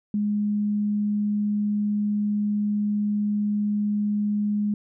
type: tone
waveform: sine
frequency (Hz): 207.7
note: G#3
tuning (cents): 0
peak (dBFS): -21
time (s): 0.14-4.74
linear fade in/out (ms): 2
effects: none